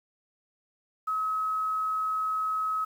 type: tone with quantisation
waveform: sine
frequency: 1280 Hz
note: D#6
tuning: 49 cents sharp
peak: -26 dBFS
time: 1.07-2.85 s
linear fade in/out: 10 ms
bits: 9
effects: none